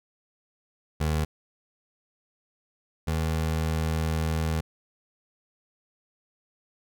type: tone pair in turn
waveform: 25% pulse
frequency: 77.3 / 79.75 Hz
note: D#2 / D#2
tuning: -11 / +43 cents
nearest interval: minor second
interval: 54 cents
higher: second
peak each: -20 / -21 dBFS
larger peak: first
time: 1-1.25 / 3.07-4.61 s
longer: second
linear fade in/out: 10 ms
effects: none